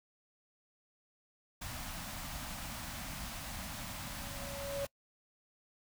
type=band-stop noise; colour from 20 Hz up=pink; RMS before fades=-43 dBFS; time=1.61-4.87 s; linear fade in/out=10 ms; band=290 to 580 Hz; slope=48 dB/octave
type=tone with exponential growth; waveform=sine; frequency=560 Hz; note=C#5; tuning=18 cents sharp; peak=-33 dBFS; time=3.79-4.85 s; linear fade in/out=2 ms; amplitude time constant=230 ms
effects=noise-tail reverb RT60 0.1 s tail -24 dB re dry